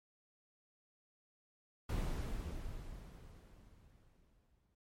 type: noise with exponential decay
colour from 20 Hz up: brown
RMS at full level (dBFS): -35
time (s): 1.89-4.75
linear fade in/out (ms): 5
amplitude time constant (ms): 620
effects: MP3 64 kbps